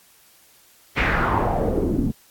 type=noise with low-pass filter sweep; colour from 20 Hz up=pink; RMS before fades=-21 dBFS; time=0.96-2.12 s; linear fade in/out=20 ms; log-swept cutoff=2400 to 210 Hz; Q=3.3; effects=white hiss -54 dBFS RMS until 2.3 s + AAC 64 kbps